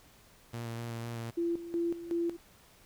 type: tone with vibrato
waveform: sawtooth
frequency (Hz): 116.54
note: A#2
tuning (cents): 0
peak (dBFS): -33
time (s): 0.53-1.31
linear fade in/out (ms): 10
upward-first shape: square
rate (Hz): 4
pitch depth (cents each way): 16
type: tone with tremolo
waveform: sine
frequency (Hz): 340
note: F4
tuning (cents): -46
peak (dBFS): -28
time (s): 1.37-2.37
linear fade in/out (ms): 10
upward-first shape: square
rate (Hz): 2.7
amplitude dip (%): 75
effects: pink hiss -60 dBFS RMS until 2.85 s